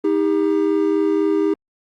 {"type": "tone pair together", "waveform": "triangle", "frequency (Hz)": [315.9, 399.9], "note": ["D#4", "G4"], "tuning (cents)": [26, 35], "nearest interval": "major third", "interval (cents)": 409, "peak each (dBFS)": -16, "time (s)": [0.04, 1.54], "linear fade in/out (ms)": 5, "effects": ["Opus 32 kbps"]}